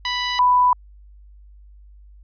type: tone pair in turn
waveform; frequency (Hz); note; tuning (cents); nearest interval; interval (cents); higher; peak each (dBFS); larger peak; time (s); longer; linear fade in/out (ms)
10% pulse / sine; 987.8 / 992.2; B5 / B5; 0 / +8; unison; 8; second; -12; neither; 0.05-0.39 / 0.39-0.73; neither; 2
effects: added 50 Hz sine -43 dBFS peak until 2.23 s + resampled to 11025 Hz